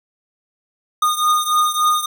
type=beating tone pair; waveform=square; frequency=1226 / 1229.5 Hz; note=D#6 / D#6; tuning=-26 / -21 cents; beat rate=3.5 Hz; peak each=-17 / -20 dBFS; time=1.02-2.06 s; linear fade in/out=5 ms; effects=none